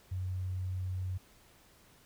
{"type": "tone", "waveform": "sine", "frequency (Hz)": 92.5, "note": "F#2", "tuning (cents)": 0, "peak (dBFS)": -33, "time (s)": [0.11, 1.18], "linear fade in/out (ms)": 10, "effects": ["pink hiss -62 dBFS RMS until 2.05 s"]}